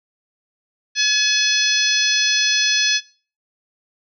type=harmonic tone; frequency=852 Hz; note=G#5; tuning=44 cents sharp; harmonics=2 / 3 / 4 / 5 / 6 / 7; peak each=-22 / -22 / -22 / -22 / -22 / -22 dBFS; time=0.95-3.01 s; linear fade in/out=50 ms; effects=noise-tail reverb RT60 0.4 s tail -22 dB re dry